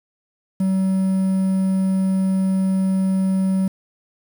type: tone with quantisation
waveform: triangle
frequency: 190 Hz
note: F#3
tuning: 46 cents sharp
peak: -14 dBFS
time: 0.6-3.68 s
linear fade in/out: 5 ms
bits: 7
effects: none